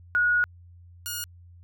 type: tone pair in turn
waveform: sine / 5% pulse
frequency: 1452 / 1437 Hz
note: F#6 / F6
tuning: -33 / +49 cents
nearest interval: unison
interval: 18 cents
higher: first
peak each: -19 dBFS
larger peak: neither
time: 0.15-0.44 / 1.06-1.24 s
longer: first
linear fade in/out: 0 ms
effects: added 87 Hz sine -47 dBFS peak until 1.63 s